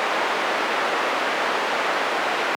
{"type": "band-pass noise", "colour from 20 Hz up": "pink", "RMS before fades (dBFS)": -23, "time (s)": [0, 2.55], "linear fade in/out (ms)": 0, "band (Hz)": [510, 2300], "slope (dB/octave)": 12, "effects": ["high-pass 200 Hz 12 dB/octave"]}